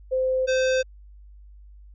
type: tone pair in turn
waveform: sine / square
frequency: 518 / 518 Hz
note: C5 / C5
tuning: -17 / -17 cents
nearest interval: unison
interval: 0 cents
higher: neither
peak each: -20 dBFS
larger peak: neither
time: 0.11-0.47 / 0.47-0.83 s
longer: neither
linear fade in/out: 20 ms
effects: added 50 Hz sine -44 dBFS peak until 1.94 s + resampled to 16000 Hz